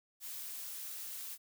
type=noise; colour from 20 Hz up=blue; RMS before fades=-44 dBFS; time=0.2-1.38 s; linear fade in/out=50 ms; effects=none